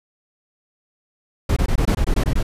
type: noise bursts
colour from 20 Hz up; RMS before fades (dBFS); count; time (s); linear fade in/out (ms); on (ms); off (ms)
brown; -17; 10; 1.49-2.429; 5; 75; 21
effects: resampled to 32000 Hz